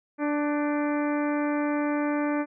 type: harmonic tone with a mistuned harmonic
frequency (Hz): 293.7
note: D4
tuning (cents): 0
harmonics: 1 / 2 / 3 / 4 / 5 / 6 / 7 / 8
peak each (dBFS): -25 / -31 / -35 / -37 / -39 / -41 / -42 / -43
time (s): 0.18-2.46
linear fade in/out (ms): 50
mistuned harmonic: 5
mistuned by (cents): +37
effects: none